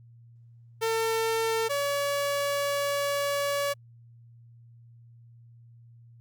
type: tone pair in turn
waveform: sawtooth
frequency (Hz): 450.5 / 567.6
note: A4 / C#5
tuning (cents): +41 / +41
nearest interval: major third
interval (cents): 400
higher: second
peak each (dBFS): -21 / -22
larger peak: first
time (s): 0.81-1.69 / 1.69-3.74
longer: second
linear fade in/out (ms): 20
effects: added 117 Hz sine -50 dBFS peak until 6.2 s + Opus 48 kbps